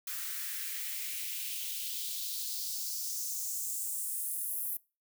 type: noise with high-pass filter sweep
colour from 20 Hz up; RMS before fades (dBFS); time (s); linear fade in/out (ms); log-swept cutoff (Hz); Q
blue; -37; 0.07-4.77; 5; 1400 to 12000; 2.5
effects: noise-tail reverb RT60 0.3 s tail -23 dB re dry